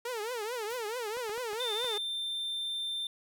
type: tone with vibrato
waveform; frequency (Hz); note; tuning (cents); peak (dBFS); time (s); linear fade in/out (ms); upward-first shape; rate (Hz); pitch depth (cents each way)
sawtooth; 457.8; A#4; -31; -30; 0.05-1.98; 5; triangle; 4.6; 210
type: noise with exponential decay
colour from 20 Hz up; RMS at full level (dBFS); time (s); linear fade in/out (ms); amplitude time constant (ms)
white; -46; 0.7-0.93; 5; 50
type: clicks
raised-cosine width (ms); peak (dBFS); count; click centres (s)
0.5; -30; 5; 1.17 / 1.295 / 1.378 / 1.532 / 1.845
type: tone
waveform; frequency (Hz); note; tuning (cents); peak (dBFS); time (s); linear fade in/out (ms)
triangle; 3577; A7; +28; -31; 1.6-3.07; 2
effects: none